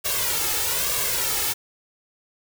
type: noise with flanger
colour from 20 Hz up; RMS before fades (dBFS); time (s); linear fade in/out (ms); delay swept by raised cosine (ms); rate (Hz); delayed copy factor
white; -24; 0.04-1.54; 20; 1.8 to 2.31; 1.1; +0.75
effects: none